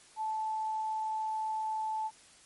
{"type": "tone", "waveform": "sine", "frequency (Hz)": 873, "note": "A5", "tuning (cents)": -14, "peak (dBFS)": -31, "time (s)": [0.16, 2.11], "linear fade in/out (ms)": 50, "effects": ["white hiss -58 dBFS RMS until 2.45 s", "MP3 48 kbps"]}